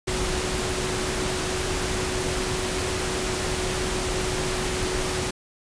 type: tone in noise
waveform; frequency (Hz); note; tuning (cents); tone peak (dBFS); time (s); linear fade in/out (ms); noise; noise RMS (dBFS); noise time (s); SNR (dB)
sine; 370; F#4; 0; -30; 0.07-5.31; 10; pink; -27; 0.07-5.31; -6
effects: resampled to 22050 Hz